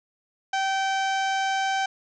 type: harmonic tone with a mistuned harmonic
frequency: 774 Hz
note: G5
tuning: 22 cents flat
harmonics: 1 / 2 / 3 / 4 / 5 / 6 / 7 / 8 / 9 / 10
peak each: -24 / -29 / -35 / -35 / -42 / -44 / -43 / -41 / -47 / -55 dBFS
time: 0.53-1.86 s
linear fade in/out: 5 ms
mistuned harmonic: 7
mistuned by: -20 cents
effects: none